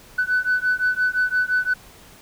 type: beating tone pair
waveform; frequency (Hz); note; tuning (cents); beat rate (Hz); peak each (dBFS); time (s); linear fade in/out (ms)
sine; 1495 / 1500.8; F#6 / F#6; +17 / +24; 5.8; -20; 0.18-1.74; 10
effects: tanh soft clip ceiling -13 dBFS + pink hiss -47 dBFS RMS until 2.21 s